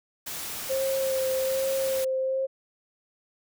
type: noise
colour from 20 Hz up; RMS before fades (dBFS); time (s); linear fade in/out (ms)
white; -35; 0.26-2.05; 10
type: tone with vibrato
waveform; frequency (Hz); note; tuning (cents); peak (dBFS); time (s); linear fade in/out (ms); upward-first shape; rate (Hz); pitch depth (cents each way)
sine; 530; C5; +22; -24; 0.69-2.47; 20; sine; 1.2; 20
effects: none